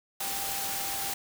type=tone in noise; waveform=sine; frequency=789 Hz; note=G5; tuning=11 cents sharp; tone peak=-39 dBFS; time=0.2-1.14 s; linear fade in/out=5 ms; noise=white; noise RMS=-33 dBFS; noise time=0.2-1.14 s; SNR=-9 dB; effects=none